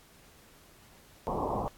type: low-pass noise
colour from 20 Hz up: white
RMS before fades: -32 dBFS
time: 1.27-1.68 s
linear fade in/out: 0 ms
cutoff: 1100 Hz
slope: 96 dB/octave
effects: pink hiss -58 dBFS RMS until 1.77 s + AAC 64 kbps